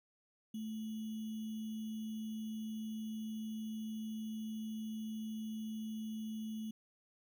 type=tone with sample-and-hold; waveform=sine; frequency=218.3 Hz; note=A3; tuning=13 cents flat; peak=-39 dBFS; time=0.54-6.71 s; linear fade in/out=5 ms; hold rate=3150 Hz; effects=none